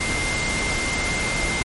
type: tone in noise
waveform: sine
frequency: 2097 Hz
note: C7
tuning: 3 cents sharp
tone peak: -25 dBFS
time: 0-1.63 s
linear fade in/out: 10 ms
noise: pink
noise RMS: -25 dBFS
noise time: 0-1.63 s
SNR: -3 dB
effects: MP3 48 kbps